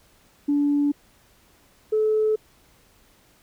sine tone pair in turn, 288.5 / 432.3 Hz, D4 / A4, -31 / -31 cents, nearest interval perfect fifth, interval 700 cents, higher second, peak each -17 dBFS, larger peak neither, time 0.48-0.92 / 1.92-2.36 s, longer neither, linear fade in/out 10 ms, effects tanh soft clip ceiling -13 dBFS + pink hiss -58 dBFS RMS until 3.42 s

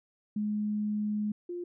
sine tone pair in turn, 210.2 / 351.2 Hz, G#3 / F4, +21 / +10 cents, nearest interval major sixth, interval 889 cents, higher second, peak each -28 / -34 dBFS, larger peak first, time 0.36-1.32 / 1.49-1.64 s, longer first, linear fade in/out 5 ms, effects none

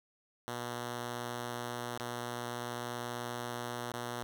5% pulse tone with dropouts, 120.5 Hz, B2, 42 cents flat, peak -26 dBFS, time 0.48-4.23 s, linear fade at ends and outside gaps 0 ms, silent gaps 1.976-1.999 / 3.919-3.938 s, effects none

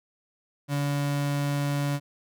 35% pulse tone, 143.1 Hz, D3, 45 cents flat, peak -23 dBFS, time 0.68-2 s, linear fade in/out 50 ms, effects none

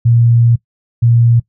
sine tone pair in turn, 117.7 / 117.7 Hz, A#2 / A#2, +17 / +17 cents, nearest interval unison, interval 0 cents, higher neither, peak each -6 dBFS, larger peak neither, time 0.05-0.56 / 1.02-1.4 s, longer first, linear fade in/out 10 ms, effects noise-tail reverb RT60 0.1 s tail -20 dB re dry

